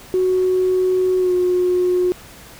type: tone with pitch glide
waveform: sine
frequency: 370 to 361.1 Hz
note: F#4 to F#4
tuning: 0 to -42 cents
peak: -13 dBFS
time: 0.14-2.12 s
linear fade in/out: 0 ms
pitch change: -42 cents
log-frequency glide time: 1.19-1.32 s
effects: tanh soft clip ceiling -9 dBFS + pink hiss -41 dBFS RMS until 2.59 s